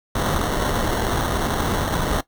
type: noise with sample-and-hold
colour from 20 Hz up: pink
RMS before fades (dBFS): -22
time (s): 0.15-2.21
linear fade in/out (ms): 5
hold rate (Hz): 2450
effects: noise-tail reverb RT60 0.1 s tail -17 dB re dry